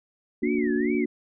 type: chord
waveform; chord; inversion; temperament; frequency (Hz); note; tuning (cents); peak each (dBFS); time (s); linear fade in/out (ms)
sine; Bb augmented; none; just; 233.1 / 291.4 / 364.2; Bb3 / D4 / F#4; 0 / -13 / -27; -26; 0.42-1.06; 10
type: clicks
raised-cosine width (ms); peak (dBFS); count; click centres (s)
3; -36; 12; 0.43 / 0.471 / 0.551 / 0.585 / 0.64 / 0.67 / 0.703 / 0.761 / 0.805 / 0.854 / 0.902 / 0.95
type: tone with vibrato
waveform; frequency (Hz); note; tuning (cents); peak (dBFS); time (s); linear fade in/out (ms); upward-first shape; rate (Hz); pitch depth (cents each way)
sine; 1975.5; B6; 0; -34; 0.43-1.05; 10; sine; 2.4; 270
effects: none